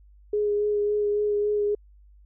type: tone with vibrato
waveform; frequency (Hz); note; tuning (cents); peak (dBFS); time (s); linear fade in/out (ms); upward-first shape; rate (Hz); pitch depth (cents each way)
sine; 415.3; G#4; 0; -21; 0.33-1.75; 5; sine; 3.6; 15
effects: added 50 Hz sine -50 dBFS peak until 2.25 s